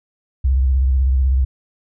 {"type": "tone with vibrato", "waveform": "sine", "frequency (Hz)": 65.6, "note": "C2", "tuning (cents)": 5, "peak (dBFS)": -12, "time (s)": [0.44, 1.45], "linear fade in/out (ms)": 10, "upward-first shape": "square", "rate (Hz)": 16, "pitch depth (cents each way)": 77, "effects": []}